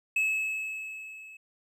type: tone with level ramp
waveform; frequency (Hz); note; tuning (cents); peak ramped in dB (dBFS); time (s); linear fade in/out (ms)
triangle; 2589; E7; -32; -21 to -44; 0.16-1.37; 5
effects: none